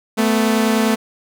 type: tone pair together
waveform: sawtooth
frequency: 220 / 250 Hz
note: A3 / B3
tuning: 0 / +21 cents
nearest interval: major second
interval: 221 cents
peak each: -11 / -16 dBFS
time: 0.17-0.96 s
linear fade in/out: 20 ms
effects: none